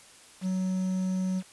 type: tone with quantisation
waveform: triangle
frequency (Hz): 186.4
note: F#3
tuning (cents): +13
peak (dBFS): -24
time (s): 0.41-1.43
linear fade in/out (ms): 50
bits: 8
effects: white hiss -53 dBFS RMS until 1.52 s + resampled to 24000 Hz